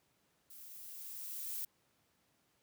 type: noise with level ramp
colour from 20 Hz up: violet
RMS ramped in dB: -54 to -40 dBFS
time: 0.5-1.65 s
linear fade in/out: 5 ms
effects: pink hiss -75 dBFS RMS until 2.62 s + high-pass 100 Hz 12 dB/octave